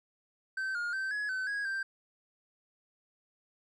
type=tone with pitch steps; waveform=triangle; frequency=1545 / 1423 / 1551 / 1683 / 1523 / 1652 / 1572 Hz; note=G6 / F6 / G6 / G#6 / F#6 / G#6 / G6; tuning=-26 / +32 / -19 / +23 / +50 / -10 / +4 cents; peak=-30 dBFS; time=0.57-1.83 s; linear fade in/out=5 ms; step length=180 ms; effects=resampled to 24000 Hz